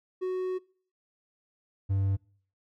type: tone pair in turn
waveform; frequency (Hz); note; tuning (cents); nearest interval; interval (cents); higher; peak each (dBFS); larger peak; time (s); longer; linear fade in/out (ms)
triangle; 370 / 97.63; F#4 / G2; 0 / -7; octave + major seventh; 2307; first; -26 / -22; second; 0.21-0.59 / 1.89-2.17; first; 20
effects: noise-tail reverb RT60 0.5 s tail -24 dB re dry